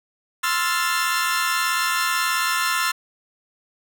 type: chord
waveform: sawtooth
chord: F major seventh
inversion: second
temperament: equal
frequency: 1046.5 / 1318.5 / 1396.9 / 1760 Hz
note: C6 / E6 / F6 / A6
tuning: 0 / 0 / 0 / 0 cents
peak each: -22 dBFS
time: 0.43-2.92 s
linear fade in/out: 10 ms
effects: none